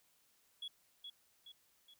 sine tone with echo, 3361 Hz, G#7, 20 cents sharp, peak -40 dBFS, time 0.62-0.68 s, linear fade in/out 5 ms, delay 420 ms, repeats 3, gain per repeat -6 dB, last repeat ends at 1.94 s, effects tanh soft clip ceiling -40 dBFS + white hiss -73 dBFS RMS until 1.99 s

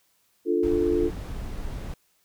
sine chord, D minor, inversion none, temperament equal, 293.7 / 349.2 / 440 Hz, D4 / F4 / A4, 0 / 0 / 0 cents, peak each -27 / -23 / -25 dBFS, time 0.45-1.11 s, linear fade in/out 50 ms
brown noise, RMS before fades -33 dBFS, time 0.63-1.94 s, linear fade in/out 2 ms
effects white hiss -67 dBFS RMS until 2.24 s

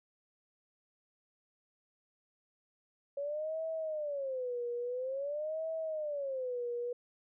sine tone with vibrato, 556 Hz, C#5, 5 cents sharp, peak -34 dBFS, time 3.17-6.93 s, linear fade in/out 5 ms, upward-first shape sine, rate 0.49 Hz, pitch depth 260 cents each way, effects none

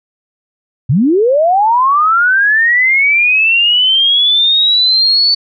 sine linear sweep, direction up, 110 to 4513 Hz, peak -7 dBFS, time 0.89-5.35 s, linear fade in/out 10 ms, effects none

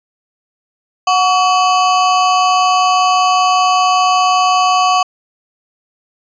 square ring-modulated tone, 932.3 Hz, A#5, in tune, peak -7 dBFS, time 1.07-5.03 s, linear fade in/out 5 ms, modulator 199 Hz, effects resampled to 16000 Hz

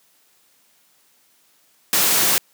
white noise, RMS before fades -17 dBFS, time 1.93-2.38 s, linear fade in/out 0 ms, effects white hiss -59 dBFS RMS until 2.53 s + high-pass 150 Hz 12 dB/octave

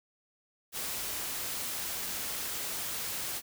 white noise, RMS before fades -36 dBFS, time 0.72-3.42 s, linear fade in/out 50 ms, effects none

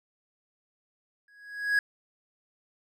triangle tone with exponential growth, 1661.2 Hz, G#6, in tune, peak -17 dBFS, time 1.28-1.79 s, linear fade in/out 2 ms, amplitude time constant 110 ms, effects none

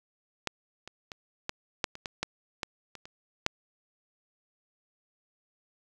clicks, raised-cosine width 0.2 ms, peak -12 / -25 / -23 / -14 / -9 / -25 / -17 / -12 / -14 / -26 / -28 / -7 dBFS, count 12, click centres 0.473 / 0.876 / 1.118 / 1.494 / 1.842 / 1.954 / 2.058 / 2.23 / 2.632 / 2.953 / 3.055 / 3.464 s, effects 8-bit

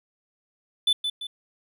triangle tone with echo, 3500 Hz, A7, 10 cents flat, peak -16 dBFS, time 0.87-0.93 s, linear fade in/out 5 ms, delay 170 ms, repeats 2, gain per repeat -7 dB, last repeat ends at 1.27 s, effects none

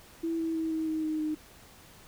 sine tone with pitch steps, 329.8 / 326 / 322.3 / 318.6 / 314.9 / 311.3 / 307.7 Hz, E4 / E4 / E4 / D#4 / D#4 / D#4 / D#4, +1 / -19 / -39 / +41 / +21 / +1 / -19 cents, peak -28 dBFS, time 0.23-1.35 s, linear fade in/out 10 ms, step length 160 ms, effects pink hiss -54 dBFS RMS until 2.07 s

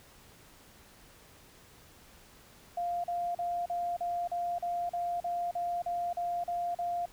sine tone bursts, 698.5 Hz, F5, in tune, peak -30 dBFS, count 14, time 2.77-7.057 s, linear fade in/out 5 ms, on 270 ms, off 39 ms, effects pink hiss -57 dBFS RMS until 7.12 s

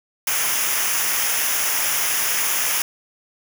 white noise with comb filter, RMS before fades -21 dBFS, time 0.27-2.82 s, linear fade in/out 2 ms, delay 0.24 ms, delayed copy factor -0.7, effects none

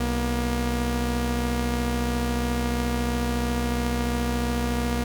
sawtooth tone pair together, 63 / 237.9 Hz, B1 / A#3, +35 / +35 cents, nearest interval octave + major seventh, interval 2300 cents, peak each -22 dBFS, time 0-5.04 s, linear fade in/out 5 ms, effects none

